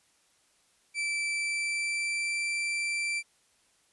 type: tone with pitch glide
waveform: 40% pulse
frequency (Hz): 2328 to 2344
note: D7 to D7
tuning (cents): -16 to -4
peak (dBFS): -28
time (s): 0.94-3.23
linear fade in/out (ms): 50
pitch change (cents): +12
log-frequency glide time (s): 1.32-2.42
effects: white hiss -67 dBFS RMS until 3.92 s + resampled to 24000 Hz